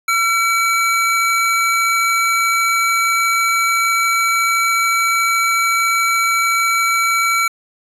square tone pair together, 1356.9 / 2282 Hz, E6 / C#7, +50 / +50 cents, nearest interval major sixth, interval 900 cents, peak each -17 dBFS, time 0.08-7.48 s, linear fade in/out 5 ms, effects resampled to 32000 Hz

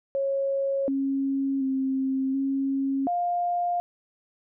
sine tone with pitch steps, 548 / 272.6 / 266 / 271.9 / 703 Hz, C#5 / C#4 / C4 / C#4 / F5, -20 / -29 / +29 / -33 / +11 cents, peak -23 dBFS, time 0.15-3.8 s, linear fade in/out 0 ms, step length 730 ms, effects none

